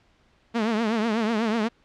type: tone with vibrato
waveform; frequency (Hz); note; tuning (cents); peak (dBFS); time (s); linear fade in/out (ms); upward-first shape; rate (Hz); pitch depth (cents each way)
sawtooth; 222.4; A3; +19; -18; 0.54-1.69; 20; triangle; 8.1; 130
effects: pink hiss -62 dBFS RMS until 1.84 s + low-pass 4000 Hz 12 dB/octave